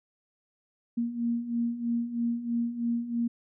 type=beating tone pair; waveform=sine; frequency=233.1 / 236.2 Hz; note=A#3 / A#3; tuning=0 / +23 cents; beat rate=3.1 Hz; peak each=-33 / -28 dBFS; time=0.97-3.28 s; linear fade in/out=10 ms; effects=none